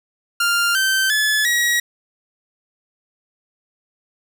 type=tone with pitch steps; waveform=sawtooth; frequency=1396.9 / 1550 / 1719.8 / 1908.2 Hz; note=F6 / G6 / A6 / A#6; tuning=0 / -20 / -40 / +40 cents; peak=-12 dBFS; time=0.4-1.8 s; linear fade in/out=5 ms; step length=350 ms; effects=none